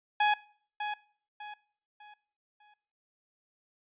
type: tone with echo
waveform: sawtooth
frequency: 837 Hz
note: G#5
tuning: 13 cents sharp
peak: -19 dBFS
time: 0.2-0.34 s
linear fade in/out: 5 ms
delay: 600 ms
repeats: 4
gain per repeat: -9 dB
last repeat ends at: 2.74 s
effects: noise-tail reverb RT60 0.5 s tail -20 dB re dry + resampled to 8000 Hz